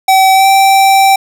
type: tone with pitch glide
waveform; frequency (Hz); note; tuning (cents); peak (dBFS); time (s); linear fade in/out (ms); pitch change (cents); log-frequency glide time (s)
square; 765 to 778.4; G5 to G5; -42 to -12; -5; 0.08-1.16; 5; +30; 0.33-0.47
effects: none